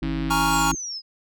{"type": "harmonic tone", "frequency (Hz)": 53.5, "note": "A1", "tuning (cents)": -48, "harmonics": [1, 3, 5, 6], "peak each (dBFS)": [-29, -29, -29, -29], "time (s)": [0.02, 0.75], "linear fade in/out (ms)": 5}
{"type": "click train", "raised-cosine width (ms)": 0.3, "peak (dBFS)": -21, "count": 95, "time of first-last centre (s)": [0.03, 0.716], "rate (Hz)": 137}
{"type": "chord", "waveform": "square", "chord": "Bb minor seventh", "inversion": "third", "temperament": "equal", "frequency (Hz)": [830.6, 932.3, 1108.7, 1396.9], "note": ["Ab5", "Bb5", "Db6", "F6"], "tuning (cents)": [0, 0, 0, 0], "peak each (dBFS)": -26, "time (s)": [0.3, 0.72], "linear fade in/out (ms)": 10}
{"type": "exponential sweep", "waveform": "sine", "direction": "down", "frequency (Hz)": [8100, 4978], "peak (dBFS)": -29, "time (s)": [0.49, 1.02], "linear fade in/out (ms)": 50}
{"effects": []}